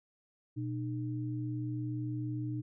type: tone pair together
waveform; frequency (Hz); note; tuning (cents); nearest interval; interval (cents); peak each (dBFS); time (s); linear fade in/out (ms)
sine; 121.8 / 304.4; B2 / D#4; -24 / -38; octave + major third; 1586; -35 / -38; 0.56-2.62; 20
effects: none